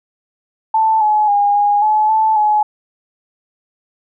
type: tone with pitch steps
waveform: sine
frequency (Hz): 882 / 849 / 815 / 821 / 856 / 875 / 846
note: A5 / G#5 / G#5 / G#5 / A5 / A5 / G#5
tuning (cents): +4 / +38 / -33 / -20 / -48 / -10 / +32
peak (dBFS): -10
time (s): 0.74-2.63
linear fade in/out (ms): 5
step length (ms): 270
effects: none